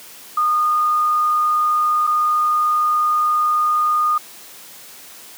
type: tone with dropouts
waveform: sine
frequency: 1225 Hz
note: D#6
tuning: 27 cents flat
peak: -14 dBFS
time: 0.37-4.18 s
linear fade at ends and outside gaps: 5 ms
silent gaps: 2.069-2.073 s
effects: white hiss -40 dBFS RMS until 5.37 s + high-pass 150 Hz 12 dB/octave